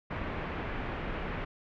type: low-pass noise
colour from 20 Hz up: pink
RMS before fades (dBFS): -36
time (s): 0.1-1.45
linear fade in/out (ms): 10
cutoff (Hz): 2500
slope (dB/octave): 24
effects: none